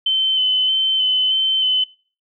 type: tone with vibrato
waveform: sine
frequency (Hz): 3059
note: G7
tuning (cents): -43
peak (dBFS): -14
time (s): 0.06-1.84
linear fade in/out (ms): 5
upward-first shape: square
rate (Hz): 1.6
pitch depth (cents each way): 14
effects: noise-tail reverb RT60 0.4 s tail -21 dB re dry